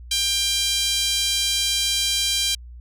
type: tone with high-pass filter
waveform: 5% pulse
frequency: 793 Hz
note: G5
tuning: 20 cents sharp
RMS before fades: -22 dBFS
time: 0.11-2.55 s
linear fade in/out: 5 ms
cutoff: 3200 Hz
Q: 2.4
effects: added 60 Hz sine -37 dBFS peak until 2.8 s